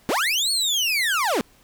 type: linear two-way sweep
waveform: 30% pulse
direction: up then down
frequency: 190 to 4435 to 190 Hz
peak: -17 dBFS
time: 0.09-1.41 s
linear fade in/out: 0 ms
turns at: 0.51 s
effects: pink hiss -56 dBFS RMS until 1.63 s